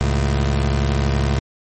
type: tone pair together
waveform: 25% pulse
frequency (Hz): 69.3 / 110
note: C#2 / A2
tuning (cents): 0 / 0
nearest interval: minor sixth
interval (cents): 800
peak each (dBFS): -13 / -20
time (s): 0.01-1.39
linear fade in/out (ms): 0
effects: MP3 32 kbps